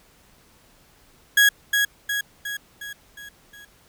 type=tone with echo; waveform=35% pulse; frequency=1659 Hz; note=G#6; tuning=2 cents flat; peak=-11 dBFS; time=1.37-1.49 s; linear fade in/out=5 ms; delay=360 ms; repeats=6; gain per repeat=-5 dB; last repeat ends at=3.65 s; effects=pink hiss -56 dBFS RMS until 3.88 s